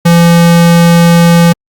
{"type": "tone", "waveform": "square", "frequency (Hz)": 170, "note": "F3", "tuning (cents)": -46, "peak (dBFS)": -3, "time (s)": [0.05, 1.53], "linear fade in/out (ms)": 10, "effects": ["Opus 48 kbps"]}